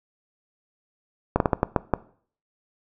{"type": "slowing click train", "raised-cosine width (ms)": 1, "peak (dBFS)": -4, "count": 7, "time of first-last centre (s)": [1.36, 1.937], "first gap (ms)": 42, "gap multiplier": 1.33, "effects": ["noise-tail reverb RT60 0.5 s tail -19 dB re dry"]}